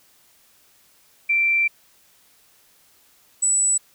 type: tone pair in turn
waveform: sine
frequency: 2349 / 7901 Hz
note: D7 / B8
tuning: 0 / 0 cents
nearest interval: octave + major sixth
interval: 2100 cents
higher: second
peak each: -16 dBFS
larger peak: neither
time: 1.29-1.68 / 3.42-3.78 s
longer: first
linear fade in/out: 10 ms
effects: white hiss -57 dBFS RMS until 3.94 s